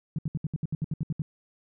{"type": "tone bursts", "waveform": "sine", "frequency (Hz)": 154, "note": "D#3", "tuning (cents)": -17, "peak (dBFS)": -25, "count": 12, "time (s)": [0.16, 1.22], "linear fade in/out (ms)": 2, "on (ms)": 26, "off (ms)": 68, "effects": []}